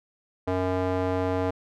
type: tone with band-pass filter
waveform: square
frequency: 92.3 Hz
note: F#2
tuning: 4 cents flat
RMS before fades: -26 dBFS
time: 0.47-1.51 s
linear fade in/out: 10 ms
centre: 580 Hz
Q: 1.1
effects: none